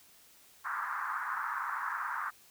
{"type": "band-pass noise", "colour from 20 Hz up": "white", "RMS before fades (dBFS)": -36, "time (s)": [0.64, 2.31], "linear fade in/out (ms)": 20, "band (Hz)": [960, 1600], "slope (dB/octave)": 48, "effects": ["white hiss -60 dBFS RMS until 2.5 s"]}